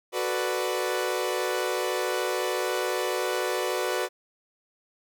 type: chord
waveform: sawtooth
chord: B minor seventh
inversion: second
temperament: equal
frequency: 370 / 440 / 493.9 / 587.3 Hz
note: F#4 / A4 / B4 / D5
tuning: 0 / 0 / 0 / 0 cents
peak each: -26 / -31 / -26 / -29 dBFS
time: 0.12-4.09 s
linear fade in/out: 50 ms
effects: none